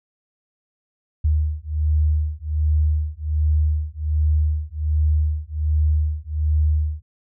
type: beating tone pair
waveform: sine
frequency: 75.8 / 77.1 Hz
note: D#2 / D#2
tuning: -45 / -15 cents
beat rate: 1.3 Hz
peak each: -20 dBFS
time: 1.24-7.02 s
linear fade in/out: 10 ms
effects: none

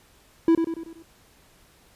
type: tone with echo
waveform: triangle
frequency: 329.6 Hz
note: E4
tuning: in tune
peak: -12 dBFS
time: 0.48-0.55 s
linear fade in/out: 2 ms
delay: 95 ms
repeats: 5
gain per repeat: -6 dB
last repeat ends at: 1.025 s
effects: pink hiss -57 dBFS RMS until 1.95 s + resampled to 32000 Hz

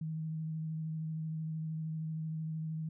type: tone with vibrato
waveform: sine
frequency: 158.5 Hz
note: D#3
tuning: 32 cents sharp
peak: -35 dBFS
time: 0.01-2.89 s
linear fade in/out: 5 ms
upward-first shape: sine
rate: 13 Hz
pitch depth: 17 cents each way
effects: none

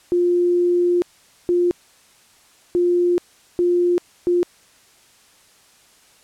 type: tone bursts at uneven times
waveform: sine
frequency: 351.9 Hz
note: F4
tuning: 13 cents sharp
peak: -14 dBFS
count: 5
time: 0.12-1.02 / 1.49-1.71 / 2.75-3.18 / 3.59-3.98 / 4.27-4.43 s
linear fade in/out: 0 ms
effects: white hiss -53 dBFS RMS until 6.23 s + low-pass 10000 Hz 12 dB/octave

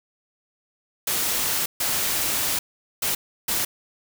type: noise bursts at uneven times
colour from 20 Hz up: white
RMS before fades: -24 dBFS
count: 4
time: 1.07-1.66 / 1.8-2.59 / 3.02-3.15 / 3.48-3.65 s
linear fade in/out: 5 ms
effects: none

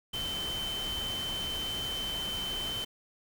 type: tone in noise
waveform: sine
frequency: 3077 Hz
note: G7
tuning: 33 cents flat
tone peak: -33 dBFS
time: 0.13-2.85 s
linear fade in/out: 10 ms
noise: pink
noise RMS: -40 dBFS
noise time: 0.13-2.85 s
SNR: +4 dB
effects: none

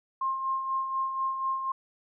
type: tone with tremolo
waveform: sine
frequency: 1063 Hz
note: C6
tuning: 27 cents sharp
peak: -25 dBFS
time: 0.21-1.72 s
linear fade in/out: 5 ms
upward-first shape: sine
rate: 4.1 Hz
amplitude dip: 50%
effects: none

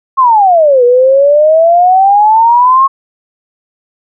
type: exponential two-way sweep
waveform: sine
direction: down then up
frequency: 1094 to 479.9 to 1094 Hz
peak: -3 dBFS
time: 0.17-2.88 s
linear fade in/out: 20 ms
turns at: 0.84 s
effects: none

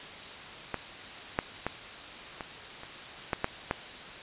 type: clicks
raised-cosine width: 0.5 ms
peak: -15 / -10 / -14 / -21 / -28 / -12 / -11 / -12 dBFS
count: 8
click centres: 0.743 / 1.389 / 1.666 / 2.408 / 2.834 / 3.332 / 3.444 / 3.711 s
effects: white hiss -43 dBFS RMS until 4.22 s + resampled to 8000 Hz

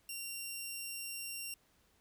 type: tone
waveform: 10% pulse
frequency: 2760 Hz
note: F7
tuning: 21 cents flat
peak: -32 dBFS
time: 0.09-1.54 s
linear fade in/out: 2 ms
effects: pink hiss -71 dBFS RMS until 2 s

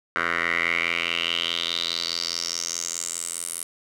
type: tone with band-pass filter sweep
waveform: 10% pulse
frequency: 84.8 Hz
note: E2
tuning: 50 cents sharp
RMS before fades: -27 dBFS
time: 0.16-3.63 s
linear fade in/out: 0 ms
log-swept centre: 1600 to 10000 Hz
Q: 5.2
effects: none

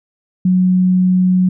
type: tone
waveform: sine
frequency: 183.6 Hz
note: F#3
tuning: 13 cents flat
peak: -9 dBFS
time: 0.45-1.49 s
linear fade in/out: 5 ms
effects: none

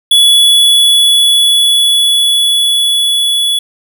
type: tone with level ramp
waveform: square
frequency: 3407 Hz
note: G#7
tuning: 44 cents sharp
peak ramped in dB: -4 to -10 dBFS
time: 0.11-3.59 s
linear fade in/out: 5 ms
effects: none

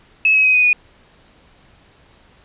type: tone with pitch steps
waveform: sine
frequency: 2586 / 2555 / 2524 / 2494 / 2464 Hz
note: E7 / D#7 / D#7 / D#7 / D#7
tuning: -34 / +45 / +24 / +3 / -17 cents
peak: -10 dBFS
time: 0.25-0.73 s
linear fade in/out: 2 ms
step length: 96 ms
effects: pink hiss -51 dBFS RMS until 2.44 s + resampled to 8000 Hz

